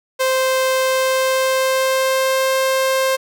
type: tone with pitch glide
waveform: sawtooth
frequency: 522 to 528.1 Hz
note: C5 to C5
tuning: -4 to +16 cents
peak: -11 dBFS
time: 0.19-3.17 s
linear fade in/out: 20 ms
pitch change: +20 cents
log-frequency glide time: 0.77-2.57 s
effects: none